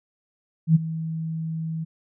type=tone with ADSR envelope; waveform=sine; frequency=161.3 Hz; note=E3; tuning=37 cents flat; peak=-10 dBFS; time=0.67-1.85 s; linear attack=82 ms; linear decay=20 ms; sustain=-16 dB; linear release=19 ms; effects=none